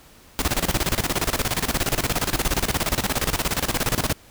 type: noise with tremolo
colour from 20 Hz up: pink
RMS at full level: -21 dBFS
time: 0.39-4.13 s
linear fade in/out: 0 ms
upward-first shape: square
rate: 17 Hz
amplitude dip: 80%
effects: pink hiss -50 dBFS RMS until 4.3 s